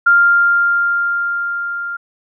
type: tone with level ramp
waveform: sine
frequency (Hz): 1396.9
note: F6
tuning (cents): 0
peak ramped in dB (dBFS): -6 to -21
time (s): 0.06-1.97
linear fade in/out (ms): 10
effects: none